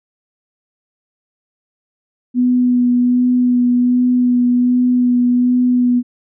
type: tone with vibrato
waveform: sine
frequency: 246.9 Hz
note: B3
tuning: in tune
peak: -10 dBFS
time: 2.34-6.03 s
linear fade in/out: 50 ms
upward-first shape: sine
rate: 1.3 Hz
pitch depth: 14 cents each way
effects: none